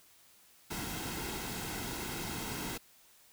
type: noise with comb filter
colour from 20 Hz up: pink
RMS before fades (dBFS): -39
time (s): 0.7-2.78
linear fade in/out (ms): 10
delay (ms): 1.7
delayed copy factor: -0.55
effects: white hiss -62 dBFS RMS until 3.32 s